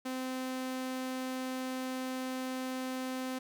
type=tone; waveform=sawtooth; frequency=258.3 Hz; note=C4; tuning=22 cents flat; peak=-31 dBFS; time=0.05-3.39 s; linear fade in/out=10 ms; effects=none